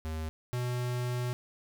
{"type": "tone pair in turn", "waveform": "square", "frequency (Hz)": [79.1, 123.41], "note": ["D#2", "B2"], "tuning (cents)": [29, -1], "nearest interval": "minor sixth", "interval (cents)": 770, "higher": "second", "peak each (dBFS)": [-34, -31], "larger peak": "second", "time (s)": [[0.05, 0.29], [0.53, 1.33]], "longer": "second", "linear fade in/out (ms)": 0, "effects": []}